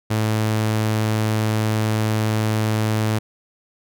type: tone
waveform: sawtooth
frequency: 108.8 Hz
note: A2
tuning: 19 cents flat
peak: -14 dBFS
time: 0.1-3.19 s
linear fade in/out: 10 ms
effects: none